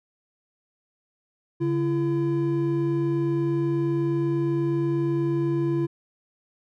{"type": "tone pair together", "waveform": "triangle", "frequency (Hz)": [142, 337.7], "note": ["C#3", "E4"], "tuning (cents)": [42, 42], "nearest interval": "octave + minor third", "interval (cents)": 1500, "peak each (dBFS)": [-24, -21], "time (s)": [1.6, 5.87], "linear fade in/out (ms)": 20, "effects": []}